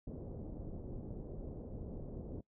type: low-pass noise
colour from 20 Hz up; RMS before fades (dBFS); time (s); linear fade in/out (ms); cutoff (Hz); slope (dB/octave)
pink; -45; 0.07-2.41; 5; 530; 24
effects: noise-tail reverb RT60 0.1 s tail -22 dB re dry